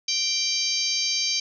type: harmonic tone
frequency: 784 Hz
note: G5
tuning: in tune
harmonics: 3 / 4 / 5 / 6 / 7 / 8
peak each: -32 / -32 / -32 / -26 / -30 / -29 dBFS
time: 0.08-1.4 s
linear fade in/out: 5 ms
effects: none